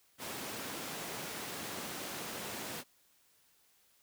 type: high-pass noise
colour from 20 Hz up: pink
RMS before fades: -42 dBFS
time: 0.18-2.84 s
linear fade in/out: 50 ms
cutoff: 190 Hz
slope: 12 dB/octave
effects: white hiss -69 dBFS RMS until 4.02 s